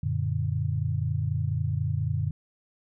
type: chord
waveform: sine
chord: Gb augmented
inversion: none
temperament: equal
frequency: 92.5 / 116.54 / 146.83 Hz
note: Gb2 / Bb2 / D3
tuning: 0 / 0 / 0 cents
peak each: -29 dBFS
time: 0.03-2.31 s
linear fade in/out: 5 ms
effects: none